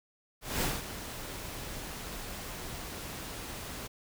pink noise with ADSR envelope, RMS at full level -30 dBFS, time 0.41-3.88 s, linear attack 210 ms, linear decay 200 ms, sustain -11 dB, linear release 18 ms, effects none

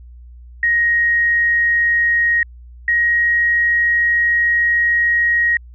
sine tone pair in turn, 1878 / 1886.7 Hz, A#6 / A#6, +12 / +20 cents, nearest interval unison, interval 8 cents, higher second, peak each -12 dBFS, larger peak neither, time 0.63-2.43 / 2.88-5.57 s, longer second, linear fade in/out 2 ms, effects added 60 Hz sine -36 dBFS peak until 5.74 s

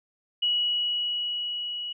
sine tone with level ramp, 2925 Hz, F#7, 21 cents flat, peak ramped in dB -21 to -31 dBFS, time 0.42-1.93 s, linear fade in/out 10 ms, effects none

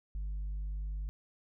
triangle tone with tanh clipping, 50.2 Hz, G1, 42 cents sharp, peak -35 dBFS, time 0.15-1.09 s, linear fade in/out 0 ms, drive 7 dB, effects none

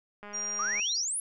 click train, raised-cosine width 0.5 ms, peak -30 dBFS, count 118, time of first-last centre 0.23-0.798 s, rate 206 Hz
sine tone, 5700 Hz, F8, 34 cents sharp, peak -31 dBFS, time 0.33-1.04 s, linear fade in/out 20 ms
sine exponential sweep, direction up, 1141 to 11175 Hz, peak -29 dBFS, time 0.59-1.2 s, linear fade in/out 2 ms
effects none

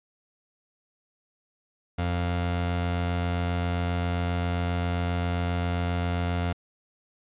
sawtooth tone pair together, 87.5 / 350 Hz, F2 / F4, +4 / +4 cents, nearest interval 2 octaves, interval 2400 cents, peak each -21 / -30 dBFS, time 1.98-6.53 s, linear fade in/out 10 ms, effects resampled to 8000 Hz

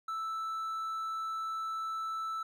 triangle tone, 1318.5 Hz, E6, in tune, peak -32 dBFS, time 0.08-2.43 s, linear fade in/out 5 ms, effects none

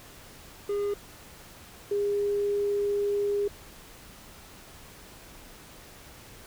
triangle / sine tone pair in turn, 407.2 / 407.2 Hz, G#4 / G#4, -34 / -34 cents, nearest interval unison, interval 0 cents, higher neither, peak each -24 dBFS, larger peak neither, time 0.69-0.94 / 1.91-3.48 s, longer second, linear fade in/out 5 ms, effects pink hiss -49 dBFS RMS until 6.46 s

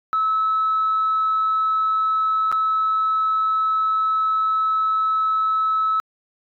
sine tone with dropouts, 1299 Hz, E6, 26 cents flat, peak -16 dBFS, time 0.13-6 s, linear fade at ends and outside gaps 0 ms, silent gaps 2.516-2.525 s, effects tanh soft clip ceiling -13 dBFS

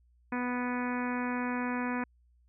harmonic tone, 246.9 Hz, B3, in tune, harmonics 1 / 2 / 3 / 4 / 5 / 6 / 7 / 8 / 9 / 10, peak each -32 / -41 / -43 / -38 / -45 / -42 / -42 / -47 / -46 / -47 dBFS, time 0.32-2.04 s, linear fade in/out 5 ms, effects added 60 Hz sine -62 dBFS peak until 2.48 s

